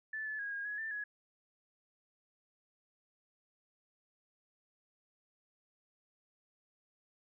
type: tone with pitch steps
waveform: sine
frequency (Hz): 1749 / 1730 / 1644 / 1629 / 1680 / 1778 / 1679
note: A6 / A6 / G#6 / G#6 / G#6 / A6 / G#6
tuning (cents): -11 / -30 / -18 / -34 / +19 / +18 / +18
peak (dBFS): -37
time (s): 0.13-1.04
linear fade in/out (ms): 5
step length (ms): 130
effects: none